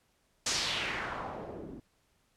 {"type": "noise with low-pass filter sweep", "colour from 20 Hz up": "white", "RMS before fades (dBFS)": -36, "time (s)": [0.46, 1.8], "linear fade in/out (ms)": 5, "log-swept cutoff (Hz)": [6700, 240], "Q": 1.9, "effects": ["pink hiss -72 dBFS RMS until 2.36 s", "low-pass 12000 Hz 12 dB/octave"]}